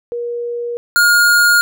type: tone pair in turn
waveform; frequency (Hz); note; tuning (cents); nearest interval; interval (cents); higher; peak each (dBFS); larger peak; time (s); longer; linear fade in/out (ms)
sine / square; 476.4 / 1424.3; A#4 / F6; +38 / +34; octave + perfect fifth; 1896; second; -19 / -9; second; 0.12-0.77 / 0.96-1.61; neither; 0
effects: none